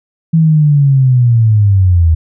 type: linear sweep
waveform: sine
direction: down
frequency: 164.81 to 78.6 Hz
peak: -5 dBFS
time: 0.33-2.15 s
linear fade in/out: 10 ms
effects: none